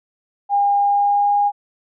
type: tone with pitch glide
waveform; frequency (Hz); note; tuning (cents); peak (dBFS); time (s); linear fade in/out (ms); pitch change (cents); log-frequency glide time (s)
sine; 808 to 816.4; G#5 to G#5; -48 to -30; -13; 0.49-1.52; 50; +18; 0.78-1.36
effects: none